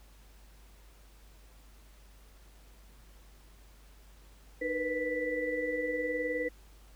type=tone cluster; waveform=sine; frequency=306.2 / 478.1 / 497.5 / 1974 Hz; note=D#4 / A#4 / B4 / B6; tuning=-28 / +44 / +13 / -1 cents; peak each=-38 / -39 / -33 / -36 dBFS; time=4.61-6.49 s; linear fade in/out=10 ms; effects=added 50 Hz sine -54 dBFS peak until 6.95 s + pink hiss -62 dBFS RMS until 6.95 s